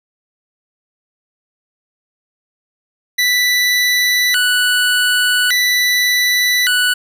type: tone with vibrato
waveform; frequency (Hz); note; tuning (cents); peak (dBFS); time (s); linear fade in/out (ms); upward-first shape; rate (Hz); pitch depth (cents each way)
25% pulse; 1710; A6; -50; -8; 3.18-6.94; 10; square; 0.43; 250
effects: none